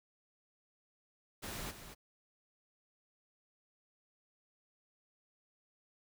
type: noise with echo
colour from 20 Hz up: pink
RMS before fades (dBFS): -43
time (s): 1.42-1.72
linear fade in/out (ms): 20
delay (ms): 230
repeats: 1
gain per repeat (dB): -9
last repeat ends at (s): 1.95
effects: none